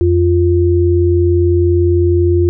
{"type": "tone pair together", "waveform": "sine", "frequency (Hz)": [87, 349.1], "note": ["F2", "F4"], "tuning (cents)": [-6, -1], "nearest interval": "2 octaves", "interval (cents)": 2405, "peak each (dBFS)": -11, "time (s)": [0.01, 2.49], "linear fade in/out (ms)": 0, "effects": []}